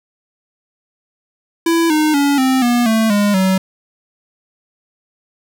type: tone with pitch steps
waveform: square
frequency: 333 / 307.1 / 283.3 / 261.3 / 241 / 222.3 / 205 / 189.06 Hz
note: E4 / D#4 / C#4 / C4 / B3 / A3 / G#3 / F#3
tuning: +18 / -23 / +38 / -2 / -42 / +18 / -22 / +38 cents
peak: -12 dBFS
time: 1.66-3.58 s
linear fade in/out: 5 ms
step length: 240 ms
effects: none